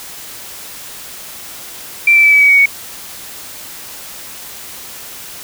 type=tone with pitch steps; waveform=sine; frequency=2349 / 2329 / 2309 / 2289 / 2269 / 2249 / 2230 Hz; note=D7 / D7 / D7 / D7 / C#7 / C#7 / C#7; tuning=0 / -15 / -30 / -45 / +40 / +24 / +10 cents; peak=-5 dBFS; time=2.07-2.658 s; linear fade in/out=5 ms; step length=84 ms; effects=white hiss -31 dBFS RMS until 5.43 s